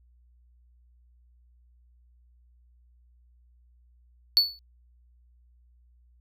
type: tone with exponential decay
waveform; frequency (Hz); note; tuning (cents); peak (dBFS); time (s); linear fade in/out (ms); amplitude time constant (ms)
triangle; 4449; C#8; +5; -12; 4.37-4.59; 0; 47
effects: added 60 Hz sine -57 dBFS peak until 6.2 s